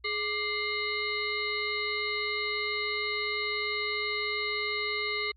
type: harmonic tone with a mistuned harmonic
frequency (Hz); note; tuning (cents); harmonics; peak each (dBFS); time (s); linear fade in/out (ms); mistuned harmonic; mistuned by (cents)
419.8; G#4; +19; 1 / 3 / 5 / 7 / 9 / 10; -36 / -38 / -31 / -41 / -39 / -37; 0.04-5.32; 10; 3; -100
effects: added 60 Hz sine -56 dBFS peak until 5.36 s + MP3 48 kbps